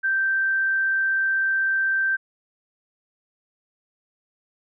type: tone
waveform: sine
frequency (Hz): 1564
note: G6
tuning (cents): -4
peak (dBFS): -19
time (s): 0.03-2.17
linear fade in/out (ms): 20
effects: none